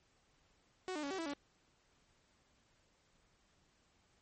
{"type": "tone with pitch steps", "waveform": "sawtooth", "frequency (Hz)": [371.1, 301.7, 281.3, 382.2, 328.6, 285.5], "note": ["F#4", "D4", "C#4", "G4", "E4", "D4"], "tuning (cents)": [5, 47, 26, -44, -5, -49], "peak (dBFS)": -35, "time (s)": [0.88, 1.336], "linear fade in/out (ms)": 0, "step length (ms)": 76, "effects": ["pink hiss -73 dBFS RMS until 4.21 s", "MP3 32 kbps"]}